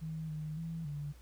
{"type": "tone with pitch steps", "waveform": "sine", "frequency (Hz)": [159.1, 153.9, 164.2, 146], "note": ["D#3", "D#3", "E3", "D3"], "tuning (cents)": [39, -19, -6, -10], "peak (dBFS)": -37, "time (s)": [0.01, 1.13], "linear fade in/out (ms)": 20, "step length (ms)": 280, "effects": ["added 60 Hz sine -53 dBFS peak until 1.21 s", "pink hiss -64 dBFS RMS until 1.21 s"]}